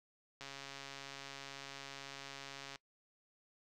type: click train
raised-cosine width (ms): 0.2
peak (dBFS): -30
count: 325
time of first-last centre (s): 0.41-2.758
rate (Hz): 138
effects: noise-tail reverb RT60 0.1 s tail -22 dB re dry

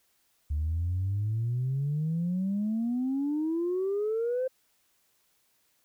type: exponential sweep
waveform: sine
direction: up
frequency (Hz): 72.7 to 525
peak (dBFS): -25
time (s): 0.5-4.48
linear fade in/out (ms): 10
effects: tanh soft clip ceiling -23 dBFS + white hiss -70 dBFS RMS until 5.84 s

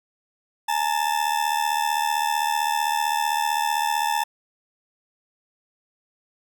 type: ring-modulated tone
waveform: 40% pulse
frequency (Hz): 880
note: A5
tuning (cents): 0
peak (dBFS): -17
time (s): 0.68-4.24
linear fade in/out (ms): 10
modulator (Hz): 37.8
effects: none

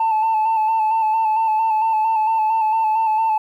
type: tone with vibrato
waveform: sine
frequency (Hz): 880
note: A5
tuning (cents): 0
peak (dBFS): -13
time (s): 0-3.38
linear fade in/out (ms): 5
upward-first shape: square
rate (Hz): 4.4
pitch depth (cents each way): 29
effects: tanh soft clip ceiling -13 dBFS + 9-bit

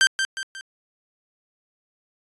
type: tone with echo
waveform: sawtooth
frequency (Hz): 1568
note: G6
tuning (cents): 0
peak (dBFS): -10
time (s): 0.01-0.07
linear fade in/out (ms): 0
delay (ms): 180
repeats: 3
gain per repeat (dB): -7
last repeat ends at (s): 0.61
effects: resampled to 22050 Hz

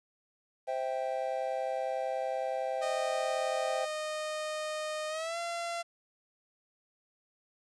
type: chord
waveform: triangle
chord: C major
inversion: none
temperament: just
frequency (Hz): 523.3 / 654.1 / 784.9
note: C5 / E5 / G5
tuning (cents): 0 / -14 / +2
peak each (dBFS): -33 / -34 / -34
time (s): 0.67-3.86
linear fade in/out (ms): 20
type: tone with pitch glide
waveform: sawtooth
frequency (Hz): 616 to 683.5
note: D#5 to F5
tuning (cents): -17 to -37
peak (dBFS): -30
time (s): 2.81-5.83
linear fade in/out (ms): 20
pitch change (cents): +180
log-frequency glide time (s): 5.09-5.38
effects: resampled to 22050 Hz + 10-bit

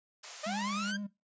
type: high-pass noise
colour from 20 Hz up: white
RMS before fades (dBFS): -44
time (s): 0.23-0.92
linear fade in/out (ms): 10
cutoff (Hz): 550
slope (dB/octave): 24
type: linear sweep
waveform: sawtooth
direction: up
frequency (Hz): 587.3 to 1621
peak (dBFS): -31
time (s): 0.43-0.97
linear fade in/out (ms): 10
type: tone with vibrato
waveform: triangle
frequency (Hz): 203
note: G#3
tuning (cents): -39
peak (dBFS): -34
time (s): 0.46-1.07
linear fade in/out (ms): 10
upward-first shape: square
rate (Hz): 9.6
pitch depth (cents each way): 25
effects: noise-tail reverb RT60 0.2 s tail -17 dB re dry + resampled to 16000 Hz

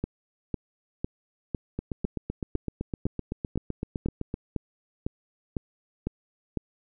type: two click trains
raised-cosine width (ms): 3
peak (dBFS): -17 / -15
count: 21 / 14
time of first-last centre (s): 1.79-4.341 / 0.04-6.573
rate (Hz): 7.84 / 1.99
effects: none

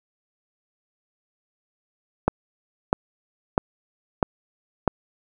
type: click train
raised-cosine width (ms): 1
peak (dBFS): -3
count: 5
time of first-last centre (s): 2.28-4.877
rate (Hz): 1.54
effects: none

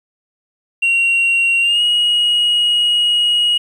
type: tone with pitch glide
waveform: sine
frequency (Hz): 2750 to 2893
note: F7 to F#7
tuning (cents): -27 to -40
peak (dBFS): -9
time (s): 0.82-3.58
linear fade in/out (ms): 10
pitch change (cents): +87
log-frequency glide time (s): 1.61-1.82
effects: tanh soft clip ceiling -10 dBFS + 8-bit

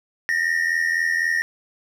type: tone pair together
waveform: triangle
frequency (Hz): 1809 / 1892.9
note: A6 / A#6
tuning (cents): +48 / +26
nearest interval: minor second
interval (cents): 78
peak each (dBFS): -20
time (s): 0.29-1.42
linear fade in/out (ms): 0
effects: none

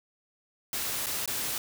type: noise with dropouts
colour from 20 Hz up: white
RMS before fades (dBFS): -32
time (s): 0.73-1.58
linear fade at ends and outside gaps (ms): 1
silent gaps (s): 1.061-1.067 / 1.258-1.276
effects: none

